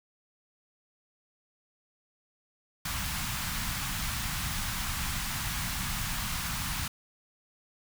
pink band-stop noise, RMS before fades -33 dBFS, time 2.85-6.88 s, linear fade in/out 5 ms, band 210 to 900 Hz, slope 24 dB/octave, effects none

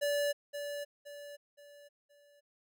square tone with echo, 578 Hz, D5, 28 cents flat, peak -30 dBFS, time 0.01-0.33 s, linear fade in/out 20 ms, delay 520 ms, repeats 4, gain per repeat -8 dB, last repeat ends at 2.41 s, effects none

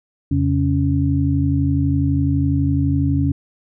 sine tone cluster, 84.8 / 136.8 / 279 Hz, E2 / C#3 / C#4, +50 / -23 / +11 cents, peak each -19 dBFS, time 0.31-3.32 s, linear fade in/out 5 ms, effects none

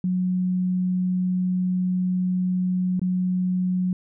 sine tone with dropouts, 182.8 Hz, F#3, 21 cents flat, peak -20 dBFS, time 0.04-3.93 s, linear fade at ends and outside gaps 2 ms, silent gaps 2.995-3.016 s, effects none

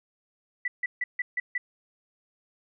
sine tone bursts, 1971 Hz, B6, 4 cents flat, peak -25 dBFS, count 6, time 0.65-1.58 s, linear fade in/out 5 ms, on 30 ms, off 150 ms, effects none

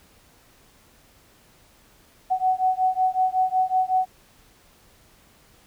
sine beating tone pair, 744 / 749.4 Hz, F#5 / F#5, +9 / +22 cents, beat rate 5.4 Hz, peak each -22 dBFS, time 2.3-4.06 s, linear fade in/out 20 ms, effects pink hiss -56 dBFS RMS until 5.66 s

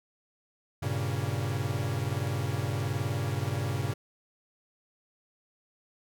45% pulse chord, G diminished, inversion none, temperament equal with one note detuned, 98 / 117.15 / 138.59 Hz, G2 / Bb2 / Db3, 0 / +9 / 0 cents, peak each -33 dBFS, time 0.82-3.94 s, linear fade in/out 10 ms, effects none

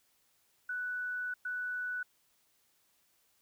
sine tone bursts at uneven times, 1484 Hz, F#6, 5 cents sharp, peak -34 dBFS, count 2, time 0.69-1.34 / 1.45-2.03 s, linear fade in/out 5 ms, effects white hiss -72 dBFS RMS until 3.41 s

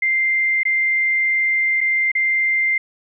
sine tone with dropouts, 2093 Hz, C7, in tune, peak -15 dBFS, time 0.02-2.78 s, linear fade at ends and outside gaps 5 ms, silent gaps 0.633-0.652 / 1.807-1.811 / 2.117-2.151 s, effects none

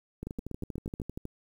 two click trains, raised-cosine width 3 ms, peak -24 / -23 dBFS, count 14 / 7, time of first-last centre 0.23-1.254 / 0.27-1 s, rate 12.7 / 8.22 Hz, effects 9-bit

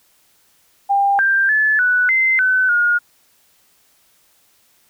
sine tone with pitch steps, 798 / 1582 / 1729 / 1482 / 2071 / 1514 / 1431 Hz, G5 / G6 / A6 / F#6 / C7 / F#6 / F6, +31 / +15 / -31 / +2 / -18 / +39 / +42 cents, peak -12 dBFS, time 0.89-2.99 s, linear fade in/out 20 ms, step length 300 ms, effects white hiss -57 dBFS RMS until 4.89 s

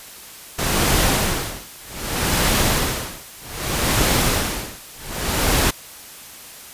pink noise with tremolo, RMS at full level -17 dBFS, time 0.58-5.71 s, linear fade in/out 10 ms, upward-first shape sine, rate 0.64 Hz, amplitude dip 100%, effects white hiss -39 dBFS RMS until 6.73 s + resampled to 32000 Hz

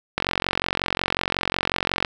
click train, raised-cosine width 0.3 ms, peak -4 dBFS, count 86, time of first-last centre 0.18-2.048 s, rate 45.5 Hz, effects 7-bit

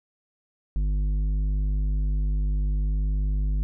sine tone with tanh clipping, 50.3 Hz, G1, 45 cents sharp, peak -23 dBFS, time 0.76-3.63 s, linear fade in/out 0 ms, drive 9 dB, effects none

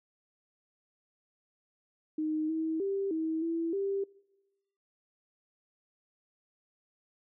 sine tone with pitch steps, 310.3 / 320 / 393.1 / 320 / 331.4 / 394.4 Hz, D#4 / D#4 / G4 / D#4 / E4 / G4, -5 / +49 / +5 / +49 / +9 / +11 cents, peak -29 dBFS, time 2.18-4.04 s, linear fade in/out 5 ms, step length 310 ms, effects noise-tail reverb RT60 1.0 s tail -23 dB re dry

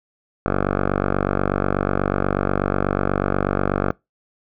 5% pulse tone with low-pass filter, 48.2 Hz, G1, 28 cents flat, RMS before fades -21 dBFS, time 0.46-3.91 s, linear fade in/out 0 ms, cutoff 1200 Hz, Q 2.4, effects noise-tail reverb RT60 0.2 s tail -24 dB re dry

